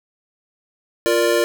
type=chord; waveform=square; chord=Bb major; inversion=second; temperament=equal; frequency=349.2 / 466.2 / 587.3 Hz; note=F4 / Bb4 / D5; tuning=0 / 0 / 0 cents; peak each=-20 dBFS; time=1.06-1.44 s; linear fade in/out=0 ms; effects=none